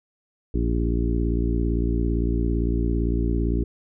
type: harmonic tone with a mistuned harmonic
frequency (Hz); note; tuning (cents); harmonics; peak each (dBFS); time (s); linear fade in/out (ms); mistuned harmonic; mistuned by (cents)
57.7; A#1; -17; 1 / 2 / 3 / 4 / 5 / 6 / 7; -22 / -29 / -31 / -31 / -29 / -31 / -34; 0.54-3.64; 5; 7; +20
effects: none

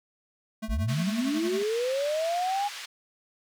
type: tone with tremolo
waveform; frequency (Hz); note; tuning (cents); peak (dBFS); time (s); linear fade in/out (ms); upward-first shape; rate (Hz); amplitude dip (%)
square; 219.7; A3; -2; -30; 0.62-1.63; 10; triangle; 11; 95
type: linear sweep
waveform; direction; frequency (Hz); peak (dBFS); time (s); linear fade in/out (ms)
sine; up; 38.89 to 830.6; -25; 0.68-2.69; 20
type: band-pass noise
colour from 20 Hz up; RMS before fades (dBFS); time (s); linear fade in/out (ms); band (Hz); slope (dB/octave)
white; -40; 0.88-2.86; 10; 1300 to 4200; 12
effects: none

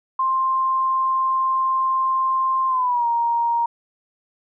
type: tone with pitch glide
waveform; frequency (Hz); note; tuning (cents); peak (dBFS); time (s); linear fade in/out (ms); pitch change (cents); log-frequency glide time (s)
sine; 1052 to 937.2; C6 to A#5; +9 to +9; -17; 0.19-3.66; 5; -200; 2.68-3.07
effects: none

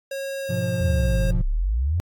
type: tone with pitch glide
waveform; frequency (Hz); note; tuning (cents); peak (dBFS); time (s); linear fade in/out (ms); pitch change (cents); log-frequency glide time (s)
square; 545 to 535.9; C#5 to C5; -29 to +41; -28; 0.11-1.31; 5; -30; 0.4-0.7
type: chord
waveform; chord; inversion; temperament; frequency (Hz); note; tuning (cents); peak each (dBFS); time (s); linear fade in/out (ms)
triangle; F diminished; first; equal; 103.83 / 123.47 / 174.61; Ab2 / Cb3 / F3; 0 / 0 / 0; -25; 0.49-1.42; 10
type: exponential two-way sweep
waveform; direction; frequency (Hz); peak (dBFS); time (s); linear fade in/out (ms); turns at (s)
sine; down then up; 92.5 to 32.46 to 92.5; -19; 0.81-2; 0; 1.46
effects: AAC 64 kbps

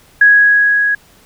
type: tone with level ramp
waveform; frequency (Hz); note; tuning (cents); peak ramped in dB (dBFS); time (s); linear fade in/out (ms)
sine; 1662; G#6; +1; -3 to -11; 0.21-0.95; 5
effects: pink hiss -47 dBFS RMS until 1.25 s

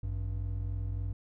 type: tone pair together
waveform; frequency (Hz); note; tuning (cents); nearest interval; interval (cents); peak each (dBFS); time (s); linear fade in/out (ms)
triangle; 52.92 / 96.5; G#1 / G2; +33 / -27; minor seventh; 1040; -33 / -32; 0.03-1.13; 5
effects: none

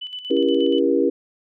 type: tone with tremolo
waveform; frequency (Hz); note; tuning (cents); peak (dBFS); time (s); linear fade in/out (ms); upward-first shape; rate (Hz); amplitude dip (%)
sine; 2992; F#7; +19; -28; 0.01-0.8; 10; square; 8.4; 60
type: chord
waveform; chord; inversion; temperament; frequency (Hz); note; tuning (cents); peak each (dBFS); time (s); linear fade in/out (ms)
sine; C# diminished seventh; none; just; 277.2 / 332.6 / 399.1 / 479; C#4 / E4 / G4 / Bb4; 0 / +16 / +31 / +47; -21; 0.3-1.1; 10
effects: none

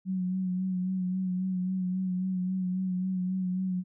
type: tone with vibrato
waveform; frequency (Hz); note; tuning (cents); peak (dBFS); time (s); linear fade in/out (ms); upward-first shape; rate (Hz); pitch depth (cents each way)
sine; 185; F#3; 0; -27; 0.05-3.84; 50; sine; 3.7; 33
effects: none

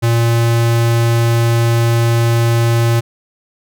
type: tone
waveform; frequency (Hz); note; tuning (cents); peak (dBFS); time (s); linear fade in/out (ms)
square; 116.54; A#2; 0; -11; 0.02-3.01; 20
effects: none

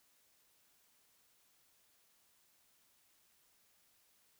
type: silence
effects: white hiss -72 dBFS RMS until 4.39 s

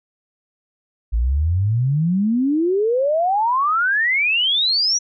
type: exponential sweep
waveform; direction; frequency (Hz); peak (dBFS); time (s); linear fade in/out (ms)
sine; up; 53.3 to 5920; -15; 1.12-4.99; 20
effects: none

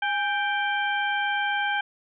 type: harmonic tone with a mistuned harmonic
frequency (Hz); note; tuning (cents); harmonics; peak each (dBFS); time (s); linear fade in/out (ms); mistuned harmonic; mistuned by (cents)
784; G5; 0; 1 / 2 / 3 / 4; -27 / -26 / -33 / -34; 0.02-1.81; 5; 1; +81
effects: none

